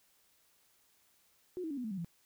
sine tone with pitch steps, 363.2 / 319.9 / 281.7 / 248.1 / 218.5 / 192.4 / 169.44 Hz, F#4 / D#4 / C#4 / B3 / A3 / G3 / E3, -32 / +48 / +28 / +8 / -12 / -32 / +48 cents, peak -36 dBFS, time 1.57-2.046 s, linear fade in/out 0 ms, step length 68 ms, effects white hiss -70 dBFS RMS until 2.25 s

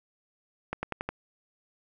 accelerating click train, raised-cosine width 0.5 ms, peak -16 dBFS, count 5, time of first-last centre 0.73-1.09 s, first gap 100 ms, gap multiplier 0.93, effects none

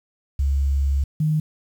sine tone pair in turn, 69.3 / 154.59 Hz, C#2 / D#3, 0 / -11 cents, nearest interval octave + major second, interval 1389 cents, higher second, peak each -17 dBFS, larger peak neither, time 0.39-1.04 / 1.2-1.4 s, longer first, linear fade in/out 5 ms, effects 8-bit

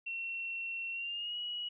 sine tone with pitch glide, 2719 to 2914 Hz, F7 to F#7, -47 to -27 cents, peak -36 dBFS, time 0.06-1.69 s, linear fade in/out 10 ms, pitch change +120 cents, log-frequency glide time 0.92-1.37 s, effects none

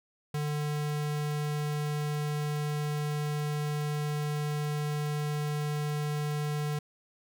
square tone, 148.8 Hz, D3, 23 cents sharp, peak -30 dBFS, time 0.34-6.79 s, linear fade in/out 5 ms, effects none

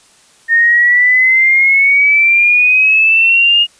sine exponential sweep, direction up, 1829 to 2859 Hz, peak -6 dBFS, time 0.48-3.67 s, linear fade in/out 50 ms, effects white hiss -47 dBFS RMS until 3.79 s + resampled to 22050 Hz

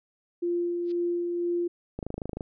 sine tone with tremolo, 347.3 Hz, F4, 10 cents flat, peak -24 dBFS, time 0.42-1.68 s, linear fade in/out 10 ms, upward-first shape sine, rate 2 Hz, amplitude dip 30%
violet noise with exponential growth, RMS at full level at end -32 dBFS, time 0.82-0.92 s, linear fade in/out 5 ms, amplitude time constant 21 ms
click train, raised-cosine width 2 ms, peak -20 dBFS, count 12, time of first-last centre 1.99-2.408 s, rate 26.3 Hz
effects resampled to 11025 Hz

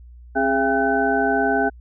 sine tone cluster, 268.6 / 410.9 / 679 / 798 / 1512 Hz, C4 / G#4 / F5 / G5 / F#6, +46 / -18 / -49 / +31 / +37 cents, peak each -23 dBFS, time 0.35-1.7 s, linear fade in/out 20 ms, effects added 60 Hz sine -40 dBFS peak until 1.8 s

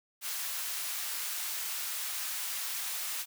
white high-pass noise, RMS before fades -36 dBFS, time 0.21-3.26 s, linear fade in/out 50 ms, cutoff 1000 Hz, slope 12 dB/octave, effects none

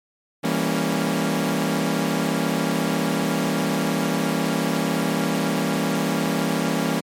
sawtooth chord, E diminished seventh, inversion none, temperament equal with one note detuned, 164.81 / 199.19 / 233.1 / 277.2 Hz, E3 / G3 / Bb3 / Db4, 0 / +28 / 0 / 0 cents, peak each -22 dBFS, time 0.43-7.01 s, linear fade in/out 20 ms, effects MP3 64 kbps

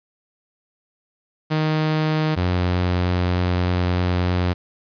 sawtooth tone pair in turn, 155.56 / 89.67 Hz, D#3 / F2, 0 / +46 cents, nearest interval minor seventh, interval 954 cents, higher first, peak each -14 dBFS, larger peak neither, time 1.5-2.36 / 2.36-4.54 s, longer second, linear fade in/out 20 ms, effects resampled to 11025 Hz + 8-bit

